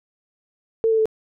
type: tone with pitch steps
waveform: sine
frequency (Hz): 450 / 444.1 / 438.2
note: A4 / A4 / A4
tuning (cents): +39 / +16 / -7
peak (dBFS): -15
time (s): 0.84-1.056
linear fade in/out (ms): 0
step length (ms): 72
effects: none